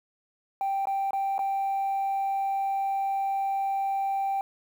sine tone with dropouts, 784 Hz, G5, in tune, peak -23 dBFS, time 0.61-4.41 s, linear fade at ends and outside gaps 1 ms, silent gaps 0.855-0.871 / 1.108-1.132 / 1.381-1.391 s, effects tanh soft clip ceiling -23 dBFS + 9-bit

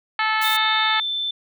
harmonic tone, 436 Hz, A4, 16 cents flat, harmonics 2 / 3 / 4 / 5 / 6 / 7 / 8 / 9 / 10, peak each -24 / -24 / -24 / -26 / -33 / -32 / -36 / -35 / -36 dBFS, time 0.19-1 s, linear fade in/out 2 ms
blue noise, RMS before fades -30 dBFS, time 0.41-0.57 s, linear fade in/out 10 ms
sine tone with pitch glide, 3619 to 3536 Hz, A7 to A7, +48 to +8 cents, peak -22 dBFS, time 0.44-1.31 s, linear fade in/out 5 ms, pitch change -40 cents, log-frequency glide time 0.83-1.06 s
effects none

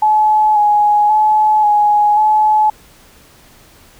sine tone with vibrato, 845 Hz, G#5, 30 cents sharp, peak -8 dBFS, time 0.02-2.7 s, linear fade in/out 5 ms, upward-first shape square, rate 0.93 Hz, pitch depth 22 cents each way, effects pink hiss -45 dBFS RMS until 3.99 s

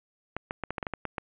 clicks, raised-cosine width 0.5 ms, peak -16 dBFS, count 10, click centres 0.366 / 0.509 / 0.637 / 0.706 / 0.782 / 0.828 / 0.868 / 0.937 / 1.053 / 1.182 s, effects resampled to 8000 Hz + 7-bit

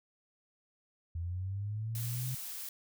sine linear sweep, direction up, 82.41 to 130 Hz, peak -34 dBFS, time 1.15-2.35 s, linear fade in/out 5 ms
blue noise, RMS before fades -42 dBFS, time 1.95-2.69 s, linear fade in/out 2 ms
effects none

